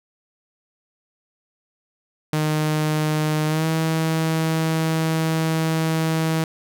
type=tone with pitch glide; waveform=sawtooth; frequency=153.9 to 160.62 Hz; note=D#3 to E3; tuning=-19 to -45 cents; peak=-15 dBFS; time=2.33-6.44 s; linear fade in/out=2 ms; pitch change=+74 cents; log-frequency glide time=3.47-3.66 s; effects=none